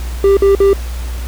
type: tone bursts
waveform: triangle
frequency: 394.7 Hz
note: G4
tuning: 12 cents sharp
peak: -4 dBFS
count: 3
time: 0.24-0.732 s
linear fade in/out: 2 ms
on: 130 ms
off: 51 ms
effects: added 60 Hz sine -19 dBFS peak until 1.27 s + pink hiss -33 dBFS RMS until 1.27 s